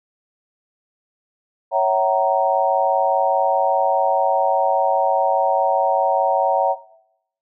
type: chord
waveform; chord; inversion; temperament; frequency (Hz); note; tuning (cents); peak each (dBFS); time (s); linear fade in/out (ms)
sine; F# dominant seventh; second; equal with one note detuned; 554.4 / 659.3 / 759.5 / 932.3; C#5 / E5 / F#5 / A#5; 0 / 0 / +45 / 0; -20; 1.71-6.76; 50
effects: noise-tail reverb RT60 0.7 s tail -17 dB re dry